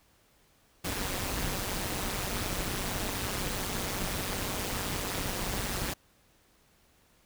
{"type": "noise with amplitude modulation", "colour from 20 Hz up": "pink", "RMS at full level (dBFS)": -30, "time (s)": [0.84, 5.94], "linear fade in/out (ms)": 10, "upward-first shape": "sine", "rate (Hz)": 192, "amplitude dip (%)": 75, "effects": ["pink hiss -65 dBFS RMS until 7.25 s"]}